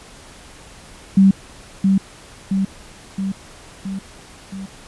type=tone with echo; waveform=sine; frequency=193.6 Hz; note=G3; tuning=21 cents flat; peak=-7 dBFS; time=1.17-1.31 s; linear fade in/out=5 ms; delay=670 ms; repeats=5; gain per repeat=-4 dB; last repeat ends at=4.66 s; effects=pink hiss -42 dBFS RMS until 4.87 s + resampled to 24000 Hz